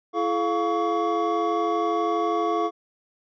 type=tone cluster; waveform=triangle; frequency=336.1 / 428.3 / 701 / 1124 Hz; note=E4 / A4 / F5 / C#6; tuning=+34 / -47 / +6 / +24 cents; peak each=-25 dBFS; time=0.13-2.71 s; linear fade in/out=50 ms; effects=resampled to 16000 Hz